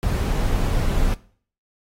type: noise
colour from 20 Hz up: brown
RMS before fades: -20 dBFS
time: 0.03-1.14 s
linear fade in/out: 0 ms
effects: noise-tail reverb RT60 0.5 s tail -20 dB re dry + AAC 48 kbps